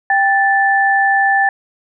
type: tone pair together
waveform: sine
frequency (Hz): 789 / 1756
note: G5 / A6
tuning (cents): +11 / -4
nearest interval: octave + major second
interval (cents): 1385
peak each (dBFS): -13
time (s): 0.1-1.49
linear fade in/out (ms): 2
effects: none